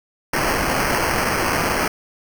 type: noise with sample-and-hold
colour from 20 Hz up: violet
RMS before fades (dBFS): -20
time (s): 0.33-1.88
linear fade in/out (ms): 5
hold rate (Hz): 3675
effects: none